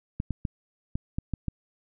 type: clicks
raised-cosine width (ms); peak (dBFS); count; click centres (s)
5; -16; 7; 0.201 / 0.307 / 0.452 / 0.955 / 1.185 / 1.337 / 1.483
effects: none